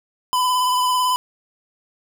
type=tone with vibrato; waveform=square; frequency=1004 Hz; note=B5; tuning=28 cents sharp; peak=-17 dBFS; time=0.33-1.16 s; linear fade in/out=0 ms; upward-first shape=sine; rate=18 Hz; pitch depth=25 cents each way; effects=none